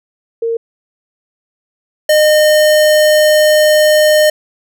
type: tone pair in turn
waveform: sine / square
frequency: 459.3 / 610.4 Hz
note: A#4 / D#5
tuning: -26 / -33 cents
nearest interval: perfect fourth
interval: 493 cents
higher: second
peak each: -13 / -7 dBFS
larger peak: second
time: 0.42-0.57 / 2.09-4.3 s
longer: second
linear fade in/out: 5 ms
effects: none